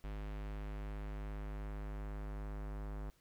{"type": "tone with low-pass filter sweep", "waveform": "square", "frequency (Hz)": 51.3, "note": "G#1", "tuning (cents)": -21, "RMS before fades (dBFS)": -43, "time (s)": [0.04, 3.1], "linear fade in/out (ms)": 0, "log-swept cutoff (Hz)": [2800, 1400], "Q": 1, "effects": ["pink hiss -72 dBFS RMS until 3.2 s"]}